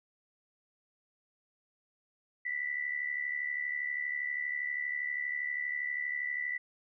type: tone with amplitude modulation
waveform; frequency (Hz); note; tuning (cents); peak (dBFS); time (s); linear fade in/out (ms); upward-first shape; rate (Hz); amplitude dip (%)
sine; 1975.5; B6; 0; -29; 2.45-6.58; 10; sine; 72.5; 70
effects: none